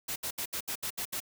white noise bursts, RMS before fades -35 dBFS, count 8, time 0.08-1.203 s, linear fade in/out 10 ms, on 80 ms, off 69 ms, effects none

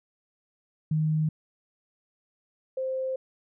sine tone pair in turn, 155.56 / 523.2 Hz, D#3 / C5, 0 / 0 cents, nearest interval octave + major sixth, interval 2100 cents, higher second, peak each -22 / -27 dBFS, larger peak first, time 0.91-1.29 / 2.77-3.16 s, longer second, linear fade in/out 5 ms, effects none

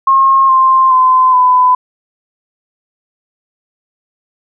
sine tone with pitch steps, 1076 / 1051.4 / 1027.4 / 1003.9 Hz, C6 / C6 / C6 / B5, +48 / +8 / -32 / +28 cents, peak -5 dBFS, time 0.07-1.75 s, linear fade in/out 5 ms, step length 420 ms, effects none

